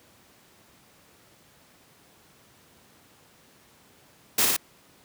white noise with echo, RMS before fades -21 dBFS, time 4.38-4.45 s, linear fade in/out 5 ms, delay 58 ms, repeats 2, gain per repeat -2 dB, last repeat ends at 4.566 s, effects pink hiss -57 dBFS RMS until 5.04 s + high-pass 100 Hz 12 dB/octave

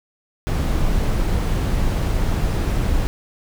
brown noise, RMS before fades -19 dBFS, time 0.47-3.07 s, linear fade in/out 0 ms, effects none

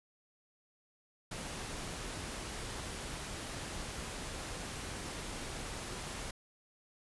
pink noise, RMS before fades -42 dBFS, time 1.31-6.31 s, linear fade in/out 5 ms, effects resampled to 24000 Hz

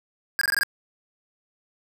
square tone bursts, 1629 Hz, G#6, 34 cents flat, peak -20 dBFS, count 6, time 0.39-0.633 s, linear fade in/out 0 ms, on 23 ms, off 21 ms, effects none

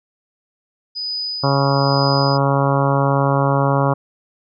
sine tone with tremolo, 4978 Hz, D#8, in tune, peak -21 dBFS, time 0.95-2.38 s, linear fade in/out 20 ms, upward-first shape sine, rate 1.1 Hz, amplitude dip 55%
harmonic tone, 138.59 Hz, C#3, in tune, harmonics 1 / 2 / 3 / 4 / 5 / 6 / 7 / 8 / 9 / 10, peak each -17 / -23 / -25 / -21 / -26 / -25 / -24 / -24 / -29 / -30 dBFS, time 1.43-3.94 s, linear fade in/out 10 ms
effects none

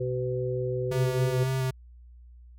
harmonic tone, 126 Hz, B2, 35 cents sharp, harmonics 1 / 3 / 4, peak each -30 / -31 / -32 dBFS, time 0-1.44 s, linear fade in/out 10 ms
square tone with vibrato, 131.1 Hz, C3, 4 cents sharp, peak -26 dBFS, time 0.91-1.71 s, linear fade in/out 10 ms, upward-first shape square, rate 3.6 Hz, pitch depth 12 cents each way
effects added 60 Hz sine -47 dBFS peak until 2.58 s

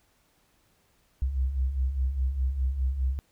sine beating tone pair, 61.74 / 66.64 Hz, B1 / C2, 0 / +32 cents, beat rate 4.9 Hz, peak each -32 / -25 dBFS, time 1.22-3.19 s, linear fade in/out 0 ms, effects pink hiss -67 dBFS RMS until 3.31 s

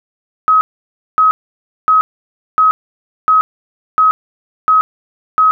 sine tone bursts, 1272 Hz, D#6, 38 cents sharp, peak -6 dBFS, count 8, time 0.48-5.51 s, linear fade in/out 0 ms, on 130 ms, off 570 ms, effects none

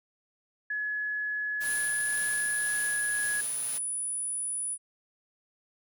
sine tone with pitch glide, 1697 to 1675.6 Hz, G#6 to G#6, +37 to +15 cents, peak -29 dBFS, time 0.7-3.41 s, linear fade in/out 5 ms, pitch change -22 cents, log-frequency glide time 2.28-3.1 s
white noise with tremolo, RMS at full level -40 dBFS, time 1.6-3.79 s, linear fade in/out 20 ms, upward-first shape sine, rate 1.9 Hz, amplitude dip 30%
sine tone, 9840 Hz, D#9, 20 cents flat, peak -30 dBFS, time 1.63-4.78 s, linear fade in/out 50 ms
effects none

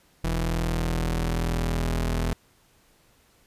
sawtooth tone pair together, 41.07 / 82.2 Hz, E1 / E2, -6 / -4 cents, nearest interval octave, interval 1202 cents, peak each -21 / -22 dBFS, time 0.24-2.33 s, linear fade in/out 0 ms, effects pink hiss -61 dBFS RMS until 3.46 s + resampled to 32000 Hz

